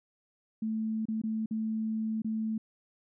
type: tone with dropouts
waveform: sine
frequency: 220 Hz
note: A3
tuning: in tune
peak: -29 dBFS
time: 0.62-2.58 s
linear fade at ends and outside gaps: 5 ms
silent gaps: 1.055-1.084 / 1.217-1.236 / 1.46-1.509 / 2.22-2.245 s
effects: none